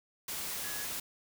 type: tone in noise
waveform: sine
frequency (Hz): 1678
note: G#6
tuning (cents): +17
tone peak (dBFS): -44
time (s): 0.64-0.85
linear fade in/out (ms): 5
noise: white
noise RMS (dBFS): -38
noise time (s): 0.28-1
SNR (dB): -9
effects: none